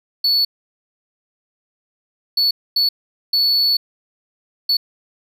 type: tone bursts at uneven times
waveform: triangle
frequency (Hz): 4435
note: C#8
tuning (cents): 0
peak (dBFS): -12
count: 5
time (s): 0.24-0.45 / 2.37-2.51 / 2.76-2.89 / 3.33-3.77 / 4.69-4.77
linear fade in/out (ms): 5
effects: none